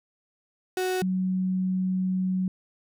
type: tone pair in turn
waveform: 35% pulse / sine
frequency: 370 / 186.02 Hz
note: F#4 / F#3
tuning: 0 / +10 cents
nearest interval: octave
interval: 1190 cents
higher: first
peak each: -23 dBFS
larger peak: neither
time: 0.77-1.02 / 1.02-2.48 s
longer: second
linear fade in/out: 2 ms
effects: none